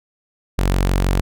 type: tone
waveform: sawtooth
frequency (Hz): 46.25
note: F#1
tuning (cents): 0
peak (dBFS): -11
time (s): 0.58-1.21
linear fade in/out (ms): 10
effects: none